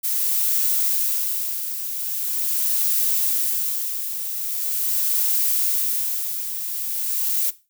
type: noise with tremolo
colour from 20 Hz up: violet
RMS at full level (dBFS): -20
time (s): 0.03-7.51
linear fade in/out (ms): 20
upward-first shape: sine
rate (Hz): 0.42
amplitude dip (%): 60
effects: noise-tail reverb RT60 0.3 s tail -17 dB re dry